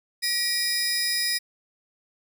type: tone cluster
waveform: sawtooth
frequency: 1914 / 2360 / 5040 Hz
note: A#6 / D7 / D#8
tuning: +45 / +8 / +21 cents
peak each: -26 / -31 / -22 dBFS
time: 0.22-1.39 s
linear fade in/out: 20 ms
effects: none